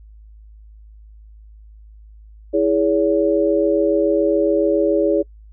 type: tone cluster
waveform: sine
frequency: 327.9 / 415 / 566 Hz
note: E4 / G#4 / C#5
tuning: -9 / -1 / +36 cents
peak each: -18 dBFS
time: 2.53-5.23 s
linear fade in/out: 20 ms
effects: noise-tail reverb RT60 0.1 s tail -26 dB re dry + added 53 Hz sine -40 dBFS peak until 5.52 s